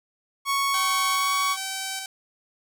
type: tone with pitch glide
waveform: sawtooth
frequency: 1108.7 to 1122.2 Hz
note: C#6 to C#6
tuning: 0 to +21 cents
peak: -18 dBFS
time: 0.45-1.57 s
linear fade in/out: 50 ms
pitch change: +21 cents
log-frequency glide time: 1.09-1.33 s
type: tone with tremolo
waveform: 5% pulse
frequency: 770 Hz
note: G5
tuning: 31 cents flat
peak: -17 dBFS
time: 0.74-2.06 s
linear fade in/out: 2 ms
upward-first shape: square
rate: 1.2 Hz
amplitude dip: 35%
effects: none